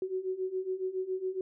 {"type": "beating tone pair", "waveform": "sine", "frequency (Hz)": [370, 377.2], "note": ["F#4", "F#4"], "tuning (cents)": [0, 33], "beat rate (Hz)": 7.2, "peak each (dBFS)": [-36, -33], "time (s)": [0.02, 1.41], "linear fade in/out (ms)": 2, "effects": []}